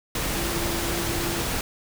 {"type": "tone in noise", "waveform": "sine", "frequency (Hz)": 340, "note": "F4", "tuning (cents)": -46, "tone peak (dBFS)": -31, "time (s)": [0.36, 1.42], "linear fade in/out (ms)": 2, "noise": "pink", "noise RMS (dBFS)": -27, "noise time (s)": [0.15, 1.61], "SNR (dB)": -7, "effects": []}